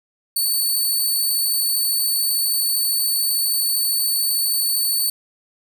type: tone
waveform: 5% pulse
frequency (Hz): 4487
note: C#8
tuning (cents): +20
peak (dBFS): -11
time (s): 0.36-5.1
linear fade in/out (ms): 5
effects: none